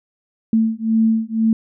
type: beating tone pair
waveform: sine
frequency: 222.1 / 224.1 Hz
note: A3 / A3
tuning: +16 / +32 cents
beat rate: 2 Hz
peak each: -17 dBFS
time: 0.53-1.53 s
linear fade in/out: 2 ms
effects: none